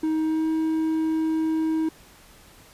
triangle tone with pitch glide, 314.7 to 318.2 Hz, D#4 to D#4, +20 to +39 cents, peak -19 dBFS, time 0.03-1.89 s, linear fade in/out 5 ms, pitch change +19 cents, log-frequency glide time 0.23-0.48 s, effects pink hiss -51 dBFS RMS until 2.73 s + resampled to 32000 Hz

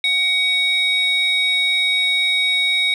sine tone pair together, 2249 / 3776 Hz, C#7 / A#7, +24 / +22 cents, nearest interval major sixth, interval 898 cents, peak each -16 / -16 dBFS, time 0.04-2.94 s, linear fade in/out 2 ms, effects tanh soft clip ceiling -11 dBFS

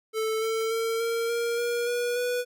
square tone with pitch steps, 440 / 446.9 / 453.9 / 461.1 / 468.3 / 475.7 / 483.2 / 490.8 Hz, A4 / A4 / A#4 / A#4 / A#4 / A#4 / B4 / B4, 0 / +27 / -46 / -19 / +8 / +35 / -38 / -11 cents, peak -26 dBFS, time 0.13-2.45 s, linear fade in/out 50 ms, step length 290 ms, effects none

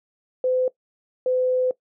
sine tone pair in turn, 510 / 508.2 Hz, C5 / B4, -44 / +49 cents, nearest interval unison, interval 7 cents, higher first, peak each -18 dBFS, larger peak neither, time 0.44-0.68 / 1.26-1.71 s, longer second, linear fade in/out 2 ms, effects noise-tail reverb RT60 0.1 s tail -19 dB re dry

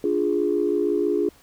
sine chord, D diminished, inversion none, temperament equal, 293.7 / 349.2 / 415.3 Hz, D4 / F4 / Ab4, 0 / 0 / 0 cents, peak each -25 / -23 / -22 dBFS, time 0.04-1.29 s, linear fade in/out 2 ms, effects tanh soft clip ceiling -10 dBFS + pink hiss -54 dBFS RMS until 1.42 s

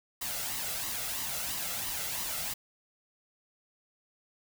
white noise with flanger, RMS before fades -35 dBFS, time 0.21-2.54 s, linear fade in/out 10 ms, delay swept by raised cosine 1 to 1.51 ms, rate 3 Hz, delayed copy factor +0.55, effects none

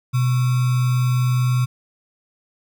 sine tone with sample-and-hold, 125.5 Hz, B2, 28 cents sharp, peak -15 dBFS, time 0.13-1.66 s, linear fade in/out 20 ms, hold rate 1225 Hz, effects none

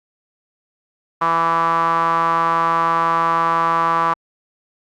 sawtooth tone with band-pass filter, 166 Hz, E3, 12 cents sharp, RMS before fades -17 dBFS, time 1.21-4.14 s, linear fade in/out 10 ms, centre 1100 Hz, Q 7.3, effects Opus 48 kbps

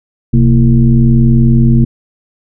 sine tone with frequency modulation, 129.7 Hz, C3, 15 cents flat, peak -4 dBFS, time 0.33-1.85 s, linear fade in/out 10 ms, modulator 100 Hz, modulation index 1.2, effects none

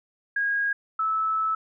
sine tone pair in turn, 1637 / 1306.1 Hz, G#6 / E6, -25 / -16 cents, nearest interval major third, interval 391 cents, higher first, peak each -22 dBFS, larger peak neither, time 0.36-0.73 / 0.99-1.55 s, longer second, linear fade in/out 5 ms, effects none

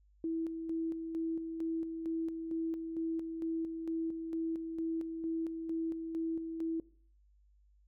sine tone with tremolo, 326.9 Hz, E4, 14 cents flat, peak -32 dBFS, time 0.24-6.8 s, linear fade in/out 2 ms, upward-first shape square, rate 2.2 Hz, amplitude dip 45%, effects noise-tail reverb RT60 0.5 s tail -21 dB re dry + added 50 Hz sine -63 dBFS peak until 7.87 s

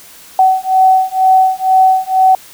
sine beating tone pair, 754 / 756.1 Hz, F#5 / F#5, +32 / +37 cents, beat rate 2.1 Hz, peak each -10 dBFS, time 0.39-2.35 s, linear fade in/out 2 ms, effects white hiss -38 dBFS RMS until 2.53 s

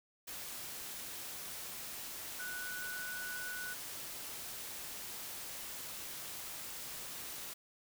sine tone in noise, 1480 Hz, F#6, in tune, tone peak -41 dBFS, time 2.39-3.74 s, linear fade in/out 10 ms, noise white, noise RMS -45 dBFS, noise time 0.27-7.54 s, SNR +1 dB, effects none

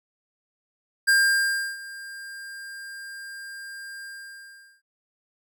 square tone with ADSR envelope, 1600 Hz, G6, 35 cents sharp, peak -16 dBFS, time 1.07-4.82 s, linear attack 18 ms, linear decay 680 ms, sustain -21 dB, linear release 780 ms, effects none

